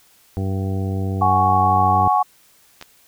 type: harmonic tone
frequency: 96.2 Hz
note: G2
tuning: 32 cents flat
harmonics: 1 / 2 / 3 / 4 / 5 / 7 / 8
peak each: -21 / -27 / -31 / -33 / -35 / -38 / -39 dBFS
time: 0.37-2.08 s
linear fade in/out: 0 ms
type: chord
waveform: sine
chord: F# suspended second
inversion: none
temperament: just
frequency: 740 / 832.5 / 1110 Hz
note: F#5 / G#5 / C#6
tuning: 0 / +4 / +2 cents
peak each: -18 dBFS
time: 1.21-2.23 s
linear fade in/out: 10 ms
type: clicks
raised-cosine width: 0.2 ms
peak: -18 dBFS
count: 2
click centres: 2.813 / 2.825 s
effects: white hiss -54 dBFS RMS until 3.07 s